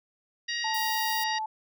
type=harmonic tone; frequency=944 Hz; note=A#5; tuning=22 cents sharp; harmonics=2 / 3 / 4 / 5 / 6; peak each=-32 / -37 / -37 / -36 / -40 dBFS; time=0.48-1.39 s; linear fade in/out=10 ms
type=tone with pitch glide; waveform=sine; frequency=880 to 871.4 Hz; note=A5 to A5; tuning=0 to -17 cents; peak=-29 dBFS; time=0.64-1.46 s; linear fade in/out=5 ms; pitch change=-17 cents; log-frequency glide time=1.19-1.27 s
type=noise; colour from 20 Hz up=violet; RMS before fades=-36 dBFS; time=0.74-1.24 s; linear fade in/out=5 ms
effects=none